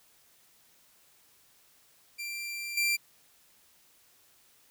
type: tone with level steps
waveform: sawtooth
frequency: 2363 Hz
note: D7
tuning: 10 cents sharp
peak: -32 / -22 dBFS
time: 2.18-2.97 s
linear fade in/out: 20 ms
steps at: 2.77 s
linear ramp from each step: 5 ms
effects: white hiss -63 dBFS RMS until 4.7 s